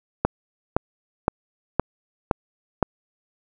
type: click train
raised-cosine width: 1 ms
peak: -3 dBFS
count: 6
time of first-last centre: 0.25-2.827 s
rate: 1.94 Hz
effects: none